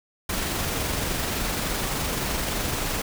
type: noise with amplitude modulation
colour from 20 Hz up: pink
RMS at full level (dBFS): -26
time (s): 0.29-3.02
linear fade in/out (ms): 5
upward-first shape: sine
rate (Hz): 23.4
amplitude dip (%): 25
effects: none